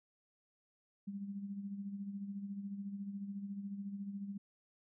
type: tone with tremolo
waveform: sine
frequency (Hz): 199.5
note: G3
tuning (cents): +31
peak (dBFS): -38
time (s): 1.07-4.38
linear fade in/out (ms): 10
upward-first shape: sine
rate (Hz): 14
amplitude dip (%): 55
effects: none